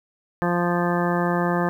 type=harmonic tone; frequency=174.61 Hz; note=F3; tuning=in tune; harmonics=1 / 2 / 3 / 4 / 5 / 6 / 7 / 9 / 10; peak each=-23 / -26 / -28 / -29 / -30 / -31 / -31 / -33 / -33 dBFS; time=0.42-1.69 s; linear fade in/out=0 ms; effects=9-bit